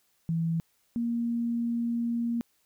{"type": "tone pair in turn", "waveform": "sine", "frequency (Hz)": [164.81, 234.7], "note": ["E3", "A#3"], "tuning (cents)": [0, 12], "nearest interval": "tritone", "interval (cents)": 612, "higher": "second", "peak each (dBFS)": [-25, -26], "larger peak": "first", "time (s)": [[0.29, 0.6], [0.96, 2.41]], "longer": "second", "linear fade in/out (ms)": 0, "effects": ["white hiss -70 dBFS RMS until 2.65 s"]}